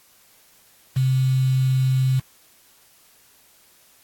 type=tone with quantisation; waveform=sine; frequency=130.81 Hz; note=C3; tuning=in tune; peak=-16 dBFS; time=0.96-2.2 s; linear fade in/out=10 ms; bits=6; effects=white hiss -55 dBFS RMS until 4.03 s + AAC 64 kbps